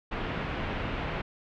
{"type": "low-pass noise", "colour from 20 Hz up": "pink", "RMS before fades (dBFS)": -33, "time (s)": [0.11, 1.22], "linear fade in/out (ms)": 10, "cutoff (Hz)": 2900, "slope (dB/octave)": 24, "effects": []}